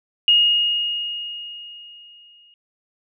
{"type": "tone with exponential decay", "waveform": "sine", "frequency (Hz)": 2862, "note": "F7", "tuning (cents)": 42, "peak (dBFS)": -10, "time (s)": [0.28, 2.54], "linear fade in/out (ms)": 1, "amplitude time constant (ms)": 490, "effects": []}